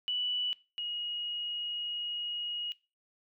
sine tone pair in turn, 2960 / 2887 Hz, F#7 / F#7, 0 / -43 cents, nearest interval unison, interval 43 cents, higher first, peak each -29 / -33 dBFS, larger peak first, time 0.08-0.53 / 0.78-2.72 s, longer second, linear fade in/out 0 ms, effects noise-tail reverb RT60 0.3 s tail -20 dB re dry

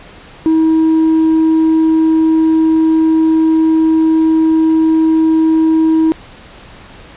triangle tone with tanh clipping, 320 Hz, D#4, 49 cents sharp, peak -8 dBFS, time 0.46-6.12 s, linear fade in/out 0 ms, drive 7 dB, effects pink hiss -37 dBFS RMS until 7.16 s + resampled to 8000 Hz

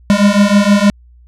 square beating tone pair, 200 / 206.4 Hz, G3 / G#3, +35 / -10 cents, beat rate 6.4 Hz, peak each -11 dBFS, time 0.1-0.9 s, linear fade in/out 0 ms, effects added 60 Hz sine -40 dBFS peak until 1.27 s + low-pass 8000 Hz 12 dB/octave

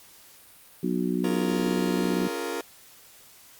harmonic tone, 61.2 Hz, B1, 15 cents flat, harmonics 3 / 4 / 5 / 6, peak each -28 / -29 / -30 / -31 dBFS, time 0.83-2.28 s, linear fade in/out 5 ms
sawtooth chord, Bb minor seventh, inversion first, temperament just, 279.7 / 349.6 / 419.5 / 466.2 Hz, Db4 / F4 / Ab4 / Bb4, +16 / +2 / +17 / 0 cents, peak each -33 / -30 / -32 / -29 dBFS, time 1.24-2.61 s, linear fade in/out 2 ms
effects white hiss -52 dBFS RMS until 3.59 s + Opus 48 kbps

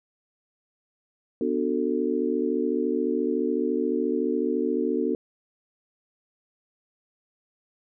sine chord, B minor seventh, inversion none, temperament just, 246.9 / 296.3 / 370.4 / 444.5 Hz, B3 / D4 / F#4 / A4, 0 / +15 / +2 / +18 cents, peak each -28 dBFS, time 1.41-5.15 s, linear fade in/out 2 ms, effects none

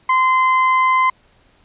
35% pulse tone, 1034 Hz, C6, 21 cents flat, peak -10 dBFS, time 0.09-1.1 s, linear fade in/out 5 ms, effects pink hiss -55 dBFS RMS until 1.64 s + resampled to 8000 Hz

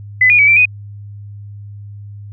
sine tone with pitch steps, 2011 / 2441 / 2280 / 2347 / 2489 Hz, B6 / D#7 / C#7 / D7 / D#7, +31 / -34 / +48 / -2 / 0 cents, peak -6 dBFS, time 0.21-0.655 s, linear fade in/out 5 ms, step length 89 ms, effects added 102 Hz sine -29 dBFS peak until 2.32 s

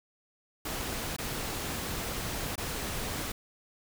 pink noise with dropouts, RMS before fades -35 dBFS, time 0.65-3.32 s, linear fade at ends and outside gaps 5 ms, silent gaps 1.165-1.184 / 2.557-2.578 s, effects none

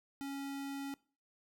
square tone, 277.2 Hz, C#4, in tune, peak -40 dBFS, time 0.21-0.94 s, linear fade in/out 0 ms, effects noise-tail reverb RT60 0.4 s tail -22 dB re dry

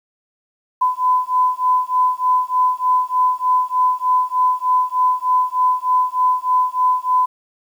sine beating tone pair, 1006 / 1009.3 Hz, B5 / B5, +32 / +37 cents, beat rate 3.3 Hz, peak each -17 dBFS, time 0.81-7.26 s, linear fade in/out 10 ms, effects 8-bit

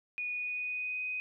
sine tone with pitch glide, 2463 to 2502 Hz, D#7 to D#7, -18 to +9 cents, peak -33 dBFS, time 0.18-1.2 s, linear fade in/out 0 ms, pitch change +27 cents, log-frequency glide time 0.32-1.01 s, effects none

